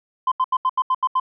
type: tone bursts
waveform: sine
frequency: 1031 Hz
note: C6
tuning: 26 cents flat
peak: -14 dBFS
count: 8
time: 0.27-1.199 s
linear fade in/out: 5 ms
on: 47 ms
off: 79 ms
effects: tanh soft clip ceiling -13 dBFS